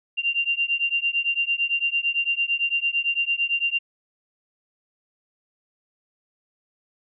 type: beating tone pair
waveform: sine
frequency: 2773 / 2781.9 Hz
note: F7 / F7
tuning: -13 / -7 cents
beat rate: 8.9 Hz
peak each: -24 dBFS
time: 0.17-3.79 s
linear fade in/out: 20 ms
effects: none